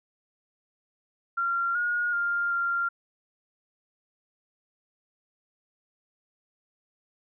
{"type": "tone with pitch steps", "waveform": "sine", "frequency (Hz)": [1380, 1437, 1400, 1388], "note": ["F6", "F6", "F6", "F6"], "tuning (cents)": [-21, 49, 4, -11], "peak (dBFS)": -24, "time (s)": [1.37, 2.89], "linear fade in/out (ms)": 10, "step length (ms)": 380, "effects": []}